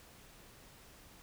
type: silence
effects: pink hiss -58 dBFS RMS until 1.22 s